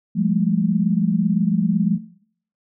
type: tone cluster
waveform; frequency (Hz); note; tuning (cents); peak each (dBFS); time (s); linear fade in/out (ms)
sine; 172.3 / 200.1 / 218.1; F3 / G3 / A3; -23 / +36 / -15; -21; 0.15-1.98; 20
effects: noise-tail reverb RT60 0.6 s tail -17 dB re dry